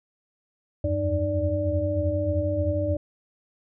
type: tone cluster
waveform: sine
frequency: 81.8 / 85.1 / 94.8 / 305.3 / 584 Hz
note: E2 / F2 / F#2 / D#4 / D5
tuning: -13 / -44 / +43 / -33 / -10 cents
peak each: -32 / -32 / -27 / -30 / -26 dBFS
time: 0.84-2.97 s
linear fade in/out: 5 ms
effects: none